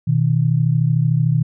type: tone pair together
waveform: sine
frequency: 123.47 / 156.85 Hz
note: B2 / D#3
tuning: 0 / +14 cents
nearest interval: major third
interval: 414 cents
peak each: -16 dBFS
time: 0.07-1.43 s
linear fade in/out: 10 ms
effects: none

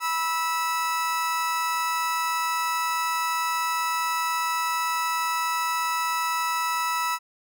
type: tone pair together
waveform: 35% pulse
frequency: 978.6 / 1309 Hz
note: B5 / E6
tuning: -16 / -13 cents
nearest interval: perfect fourth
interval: 503 cents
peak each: -25 dBFS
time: 0-7.19 s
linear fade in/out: 50 ms
effects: none

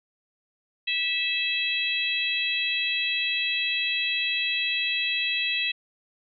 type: harmonic tone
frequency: 654 Hz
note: E5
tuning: 14 cents flat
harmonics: 3 / 4 / 5 / 6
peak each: -34 / -26 / -30 / -31 dBFS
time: 0.87-5.72 s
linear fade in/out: 10 ms
effects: none

